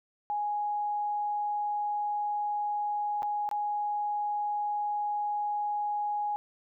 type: tone with dropouts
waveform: sine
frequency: 830.6 Hz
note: G#5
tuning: in tune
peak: -28 dBFS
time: 0.3-6.36 s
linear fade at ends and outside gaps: 0 ms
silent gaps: 3.222-3.23 / 3.49-3.513 s
effects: none